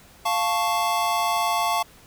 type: chord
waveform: square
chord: F augmented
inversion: none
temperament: equal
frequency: 698.5 / 880 / 1108.7 Hz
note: F5 / A5 / C#6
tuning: 0 / 0 / 0 cents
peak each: -26 dBFS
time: 0.25-1.83 s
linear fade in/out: 10 ms
effects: pink hiss -51 dBFS RMS until 2.06 s